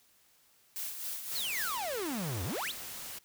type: noise with tremolo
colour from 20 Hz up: blue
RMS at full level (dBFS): -37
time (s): 0.76-1.77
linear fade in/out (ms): 0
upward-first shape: sine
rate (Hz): 3.8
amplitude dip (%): 50
type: noise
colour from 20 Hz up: white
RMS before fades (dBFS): -43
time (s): 1.31-3.19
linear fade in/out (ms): 10
type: exponential two-way sweep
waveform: 45% pulse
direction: down then up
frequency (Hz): 4531 to 82.41 to 4531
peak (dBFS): -34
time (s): 1.35-2.72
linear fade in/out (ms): 10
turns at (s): 2.44
effects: white hiss -66 dBFS RMS until 3.24 s